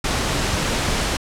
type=noise; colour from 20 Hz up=pink; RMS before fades=-21 dBFS; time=0.04-1.17 s; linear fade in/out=5 ms; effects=low-pass 8000 Hz 12 dB/octave